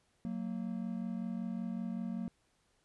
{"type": "tone pair together", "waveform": "triangle", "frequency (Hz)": [185, 230.3], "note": ["F#3", "A#3"], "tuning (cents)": [0, -21], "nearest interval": "major third", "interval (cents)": 379, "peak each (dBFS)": [-37, -36], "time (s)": [0.25, 2.28], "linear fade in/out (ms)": 0, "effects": ["pink hiss -74 dBFS RMS until 2.84 s", "resampled to 24000 Hz"]}